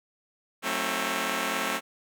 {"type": "chord", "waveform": "5% pulse", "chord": "F# diminished seventh", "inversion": "none", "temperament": "just", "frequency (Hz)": [185, 222, 266.4, 319.7], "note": ["F#3", "A3", "C4", "Eb4"], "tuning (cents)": [0, 16, 31, 47], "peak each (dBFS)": [-24, -21, -20, -25], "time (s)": [0.62, 1.81], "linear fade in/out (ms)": 50, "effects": []}